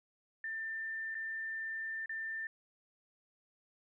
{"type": "tone with dropouts", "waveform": "sine", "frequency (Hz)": 1789, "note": "A6", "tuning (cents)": 28, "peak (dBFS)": -37, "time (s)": [0.44, 2.47], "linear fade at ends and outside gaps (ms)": 2, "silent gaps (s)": [[1.145, 1.151], [2.059, 2.094]], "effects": []}